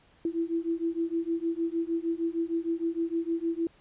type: beating tone pair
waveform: sine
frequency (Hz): 329.6 / 336.1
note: E4 / E4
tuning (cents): 0 / +34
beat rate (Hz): 6.5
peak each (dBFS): -30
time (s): 0.25-3.67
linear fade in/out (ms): 2
effects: pink hiss -61 dBFS RMS until 3.8 s + resampled to 8000 Hz